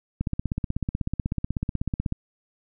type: click train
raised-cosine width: 5 ms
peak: -13 dBFS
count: 32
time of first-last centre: 0.21-2.124 s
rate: 16.2 Hz
effects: none